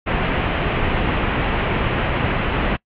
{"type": "low-pass noise", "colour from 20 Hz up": "pink", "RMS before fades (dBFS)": -20, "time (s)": [0.06, 2.77], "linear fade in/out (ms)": 20, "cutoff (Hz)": 3000, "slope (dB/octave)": 48, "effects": ["noise-tail reverb RT60 0.1 s tail -25 dB re dry", "AAC 64 kbps"]}